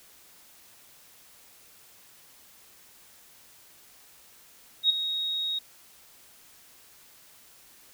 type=tone with ADSR envelope; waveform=sine; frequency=3765 Hz; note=A#7; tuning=16 cents sharp; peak=-16 dBFS; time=4.83-5.59 s; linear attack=66 ms; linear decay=12 ms; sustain=-11 dB; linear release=7 ms; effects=white hiss -55 dBFS RMS until 7.93 s